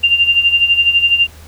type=tone with tremolo; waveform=sine; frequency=2788 Hz; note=F7; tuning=4 cents flat; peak=-6 dBFS; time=0.03-1.27 s; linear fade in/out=10 ms; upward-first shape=sine; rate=12 Hz; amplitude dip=70%; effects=added 78 Hz sine -36 dBFS peak until 1.47 s + pink hiss -42 dBFS RMS until 1.47 s